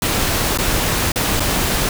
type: noise with dropouts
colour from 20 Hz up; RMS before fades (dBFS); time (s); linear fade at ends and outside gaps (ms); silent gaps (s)
pink; -18; 0.02-1.89; 2; 0.575-0.586 / 1.119-1.158 / 1.397-1.403
effects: none